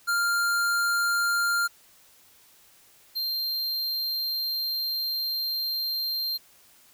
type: tone pair in turn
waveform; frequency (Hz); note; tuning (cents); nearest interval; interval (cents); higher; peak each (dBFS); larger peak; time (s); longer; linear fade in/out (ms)
square; 1396.9 / 4175; F6 / C8; 0 / -5; octave + perfect fifth; 1895; second; -23 / -27; first; 0.07-1.68 / 3.15-6.38; second; 20
effects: white hiss -57 dBFS RMS until 6.93 s

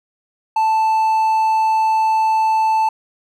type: tone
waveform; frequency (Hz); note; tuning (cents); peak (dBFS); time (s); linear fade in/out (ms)
triangle; 880; A5; 0; -11; 0.56-2.89; 5
effects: none

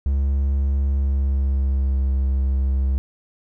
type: tone with pitch glide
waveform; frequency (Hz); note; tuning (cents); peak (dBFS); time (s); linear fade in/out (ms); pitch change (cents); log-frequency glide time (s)
triangle; 68.9 to 66.67; C#2 to C2; -10 to +33; -15; 0.06-2.98; 0; -57; 0.9-2.06
effects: none

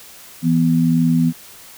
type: tone pair together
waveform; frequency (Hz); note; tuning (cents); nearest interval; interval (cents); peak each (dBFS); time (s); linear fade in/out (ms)
sine; 164.8 / 246.9; E3 / B3; 0 / 0; perfect fifth; 700; -15 / -15; 0.42-1.33; 50
effects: white hiss -41 dBFS RMS until 1.77 s

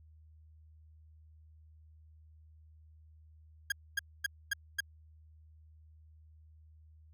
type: tone bursts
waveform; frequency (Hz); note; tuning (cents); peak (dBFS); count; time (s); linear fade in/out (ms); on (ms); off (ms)
40% pulse; 1627; G#6; -36; -28; 5; 3.7-4.805; 5; 21; 250
effects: added 78 Hz sine -56 dBFS peak until 7.13 s

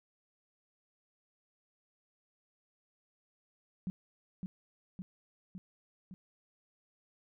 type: tone with echo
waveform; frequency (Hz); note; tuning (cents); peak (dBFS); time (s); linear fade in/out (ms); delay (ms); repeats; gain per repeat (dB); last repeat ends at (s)
sine; 185; F#3; 0; -33; 3.87-3.9; 0; 560; 4; -3; 6.14
effects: none

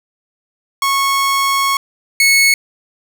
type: tone pair in turn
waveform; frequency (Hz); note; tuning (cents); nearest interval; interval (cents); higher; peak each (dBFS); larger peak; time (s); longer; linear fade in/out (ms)
sawtooth; 1100 / 2200; C#6 / C#7; -14 / -14; octave; 1200; second; -9 / -5; second; 0.82-1.77 / 2.2-2.54; first; 2
effects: none

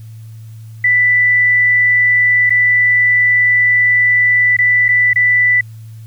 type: tone with dropouts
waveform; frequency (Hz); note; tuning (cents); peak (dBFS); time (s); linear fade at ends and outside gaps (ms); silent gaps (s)
sine; 1981; B6; +5; -8; 0.84-5.61; 5; 2.496-2.504 / 4.568-4.587 / 4.883-4.888 / 5.133-5.158
effects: added 111 Hz sine -30 dBFS peak until 6.06 s + white hiss -52 dBFS RMS until 6.06 s

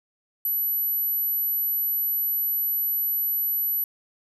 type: tone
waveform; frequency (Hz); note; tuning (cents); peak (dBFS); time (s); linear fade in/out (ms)
sine; 11840; F#9; 0; -22; 0.45-3.84; 2
effects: none

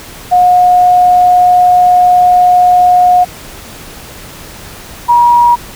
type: tone pair in turn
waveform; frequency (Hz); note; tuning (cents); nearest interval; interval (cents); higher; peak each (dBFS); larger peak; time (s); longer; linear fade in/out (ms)
sine; 721 / 956.5; F#5 / A#5; -45 / +44; perfect fourth; 489; second; -3; neither; 0.31-3.25 / 5.08-5.56; first; 20
effects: pink hiss -30 dBFS RMS until 5.75 s

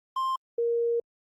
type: tone pair in turn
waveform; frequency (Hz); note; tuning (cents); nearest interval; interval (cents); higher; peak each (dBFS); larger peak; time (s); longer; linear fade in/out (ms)
triangle / sine; 1052 / 468.6; C6 / A#4; +9 / +9; octave + major second; 1400; first; -23 / -23; neither; 0.16-0.36 / 0.58-1; second; 5
effects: Opus 32 kbps

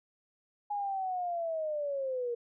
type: linear sweep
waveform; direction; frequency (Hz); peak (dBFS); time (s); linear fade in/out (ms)
sine; down; 830.6 to 467.9; -31; 0.7-2.35; 10
effects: none

